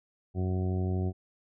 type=harmonic tone; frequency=92.5 Hz; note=F#2; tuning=in tune; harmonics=1 / 2 / 3 / 4 / 5 / 6 / 7 / 8; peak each=-28 / -34 / -40 / -37 / -49 / -51 / -47 / -46 dBFS; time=0.34-1.13 s; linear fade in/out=50 ms; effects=none